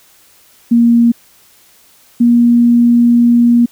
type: tone pair in turn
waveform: sine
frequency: 234.9 / 237.9 Hz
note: A#3 / A#3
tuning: +13 / +35 cents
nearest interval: unison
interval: 22 cents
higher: second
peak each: -5 dBFS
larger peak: neither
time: 0.71-1.12 / 2.2-3.66 s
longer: second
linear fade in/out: 10 ms
effects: white hiss -47 dBFS RMS until 3.71 s